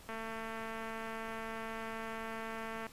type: click train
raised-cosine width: 0.5 ms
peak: -28 dBFS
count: 623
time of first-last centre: 0.09-2.867 s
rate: 224 Hz
effects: pink hiss -56 dBFS RMS until 2.92 s + resampled to 32000 Hz